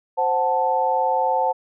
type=chord; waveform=sine; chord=F# diminished; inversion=second; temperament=equal; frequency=523.3 / 740 / 880 Hz; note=C5 / F#5 / A5; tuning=0 / 0 / 0 cents; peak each=-23 / -23 / -20 dBFS; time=0.17-1.53 s; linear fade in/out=20 ms; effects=none